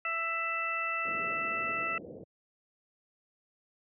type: harmonic tone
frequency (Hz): 663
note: E5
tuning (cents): +10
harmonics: 1 / 2 / 3 / 4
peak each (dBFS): -43 / -34 / -37 / -34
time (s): 0.05-1.98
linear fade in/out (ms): 2
type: low-pass noise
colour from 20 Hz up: white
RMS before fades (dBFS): -45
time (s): 1.05-2.24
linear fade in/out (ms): 5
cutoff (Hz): 580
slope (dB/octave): 48
effects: high-pass 150 Hz 12 dB/octave